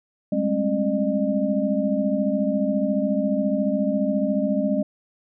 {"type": "tone cluster", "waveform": "sine", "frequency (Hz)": [197.7, 212, 270.5, 606], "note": ["G3", "G#3", "C#4", "D#5"], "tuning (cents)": [15, 36, -42, -46], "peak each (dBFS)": -25, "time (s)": [0.32, 4.83], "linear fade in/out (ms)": 5, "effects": []}